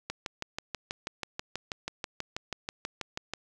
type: click train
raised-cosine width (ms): 0.2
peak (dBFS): -16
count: 21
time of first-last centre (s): 0.1-3.336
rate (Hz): 6.18
effects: none